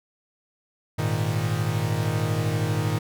45% pulse chord, Ab suspended second, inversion none, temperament equal, 103.83 / 116.54 / 155.56 Hz, Ab2 / Bb2 / Eb3, 0 / 0 / 0 cents, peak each -27 dBFS, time 0.98-2.99 s, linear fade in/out 10 ms, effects none

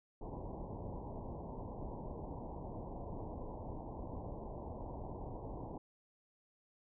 pink low-pass noise, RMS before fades -45 dBFS, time 0.21-5.78 s, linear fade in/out 5 ms, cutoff 1000 Hz, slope 96 dB/octave, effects none

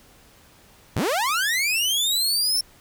sawtooth linear sweep, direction up, 60.5 to 5410 Hz, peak -17 dBFS, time 0.96-2.61 s, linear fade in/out 5 ms, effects pink hiss -53 dBFS RMS until 2.8 s

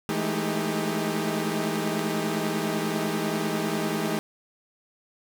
sawtooth tone cluster, 164.2 / 209.8 / 219.9 / 312.9 / 397.5 Hz, E3 / G#3 / A3 / D#4 / G4, -6 / +18 / -1 / +10 / +24 cents, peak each -28 dBFS, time 0.09-4.19 s, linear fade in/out 0 ms, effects 8-bit

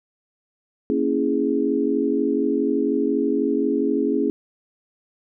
sine chord, A# half-diminished seventh, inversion none, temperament equal, 233.1 / 277.2 / 329.6 / 415.3 Hz, A#3 / C#4 / E4 / G#4, 0 / 0 / 0 / 0 cents, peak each -26 / -22 / -25 / -23 dBFS, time 0.9-4.3 s, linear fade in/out 0 ms, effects none

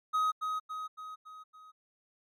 triangle tone with echo, 1261 Hz, D#6, 23 cents sharp, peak -24 dBFS, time 0.13-0.32 s, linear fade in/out 20 ms, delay 280 ms, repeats 5, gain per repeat -5 dB, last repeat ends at 1.72 s, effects MP3 96 kbps

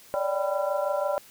sine tone cluster, 571 / 597 / 781 / 994 / 1365 Hz, D5 / D5 / G5 / B5 / F6, -49 / +28 / -7 / +11 / -40 cents, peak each -28 / -28 / -33 / -34 / -37 dBFS, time 0.14-1.18 s, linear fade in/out 0 ms, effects white hiss -52 dBFS RMS until 1.3 s

